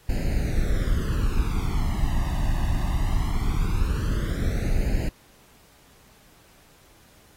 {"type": "noise with flanger", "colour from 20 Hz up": "brown", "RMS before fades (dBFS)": -23, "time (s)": [0.09, 5.09], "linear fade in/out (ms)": 5, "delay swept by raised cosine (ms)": [0.43, 1.09], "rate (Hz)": 0.2, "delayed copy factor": 0.9, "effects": ["pink hiss -56 dBFS RMS until 7.36 s", "AAC 48 kbps"]}